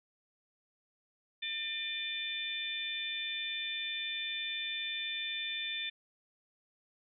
harmonic tone with a mistuned harmonic, 601 Hz, D5, 40 cents sharp, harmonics 3 / 4 / 5 / 6, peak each -43 / -40 / -48 / -37 dBFS, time 1.42-5.9 s, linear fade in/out 10 ms, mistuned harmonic 6, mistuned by -29 cents, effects none

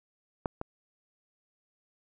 clicks, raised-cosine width 1 ms, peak -15 / -20 dBFS, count 2, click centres 0.458 / 0.614 s, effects none

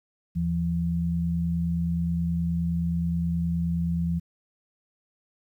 sine tone pair together, 80 / 169.51 Hz, D#2 / E3, +49 / +49 cents, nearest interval octave + minor second, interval 1300 cents, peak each -30 / -24 dBFS, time 0.35-4.2 s, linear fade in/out 20 ms, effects 10-bit

